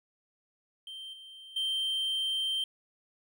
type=tone with level steps; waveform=triangle; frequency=3136 Hz; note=G7; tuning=in tune; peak=-39 / -45 / -27 dBFS; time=0.87-2.64 s; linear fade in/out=2 ms; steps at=1.13 / 1.56 s; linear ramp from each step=5 ms; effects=none